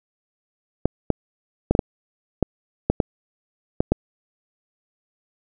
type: clicks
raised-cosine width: 2 ms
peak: -3 dBFS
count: 10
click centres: 0.856 / 1.103 / 1.71 / 1.751 / 1.792 / 2.427 / 2.9 / 3.002 / 3.805 / 3.92 s
effects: none